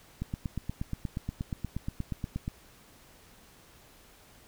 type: click train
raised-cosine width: 5 ms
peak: -20 dBFS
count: 20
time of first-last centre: 0.22-2.479 s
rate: 8.41 Hz
effects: pink hiss -57 dBFS RMS until 4.47 s